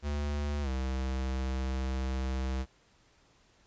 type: tone with pitch glide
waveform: square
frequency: 72.9 to 65.32 Hz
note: D2 to C2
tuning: -12 to -2 cents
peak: -31 dBFS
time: 0.02-2.66 s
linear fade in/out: 50 ms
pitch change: -190 cents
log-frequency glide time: 0.62-0.69 s
effects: pink hiss -65 dBFS RMS until 3.66 s + resampled to 16000 Hz